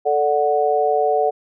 sine chord, D major, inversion second, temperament equal with one note detuned, 440 / 587.3 / 737.9 Hz, A4 / D5 / F#5, 0 / 0 / -5 cents, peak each -19 / -21 / -18 dBFS, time 0.05-1.31 s, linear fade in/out 20 ms, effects none

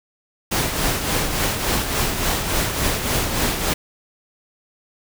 pink noise with tremolo, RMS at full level -19 dBFS, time 0.51-3.74 s, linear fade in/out 10 ms, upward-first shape triangle, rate 3.5 Hz, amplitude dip 55%, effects none

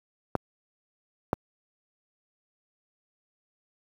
clicks, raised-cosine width 1 ms, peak -9 dBFS, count 2, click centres 0.353 / 1.331 s, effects high-pass 80 Hz 12 dB/octave + 8-bit

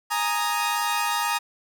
sawtooth chord, Ab suspended second, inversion none, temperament equal, 830.6 / 932.3 / 1244.5 Hz, Ab5 / Bb5 / Eb6, 0 / 0 / 0 cents, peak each -25 / -22 / -24 dBFS, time 0.1-1.39 s, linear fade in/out 20 ms, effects none

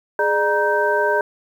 sine tone cluster, 417.2 / 598 / 944 / 1554 Hz, G#4 / D5 / A#5 / G6, +8 / +31 / +22 / -16 cents, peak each -21 dBFS, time 0.19-1.21 s, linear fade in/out 2 ms, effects 8-bit

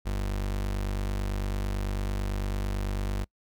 35% pulse tone, 49 Hz, G1, in tune, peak -26 dBFS, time 0.05-3.25 s, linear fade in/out 20 ms, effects noise-tail reverb RT60 0.1 s tail -25 dB re dry

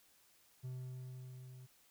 triangle tone with level ramp, 127.8 Hz, C3, 40 cents flat, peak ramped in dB -39 to -50 dBFS, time 0.63-1.67 s, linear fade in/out 20 ms, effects white hiss -69 dBFS RMS until 1.9 s

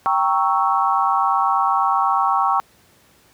sine chord, G diminished seventh, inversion none, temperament equal, 784 / 932.3 / 1108.7 / 1318.5 Hz, G5 / Bb5 / Db6 / Fb6, 0 / 0 / 0 / 0 cents, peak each -20 / -22 / -19 / -23 dBFS, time 0.06-2.6 s, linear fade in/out 0 ms, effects pink hiss -54 dBFS RMS until 3.33 s + high-pass 80 Hz 12 dB/octave

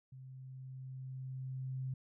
sine tone with level ramp, 130.81 Hz, C3, in tune, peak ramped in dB -49 to -36 dBFS, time 0.12-1.94 s, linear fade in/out 5 ms, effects none

